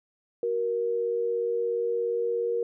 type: tone pair together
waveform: sine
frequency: 373.1 / 470.1 Hz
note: F#4 / A#4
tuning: +14 / +15 cents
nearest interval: major third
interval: 401 cents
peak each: -33 / -25 dBFS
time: 0.43-2.63 s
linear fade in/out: 2 ms
effects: none